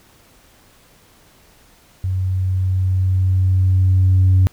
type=tone with level ramp; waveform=sine; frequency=93.3 Hz; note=F#2; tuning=15 cents sharp; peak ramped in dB=-17 to -7 dBFS; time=2.04-4.47 s; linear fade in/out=0 ms; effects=tanh soft clip ceiling -7 dBFS + pink hiss -51 dBFS RMS until 4.52 s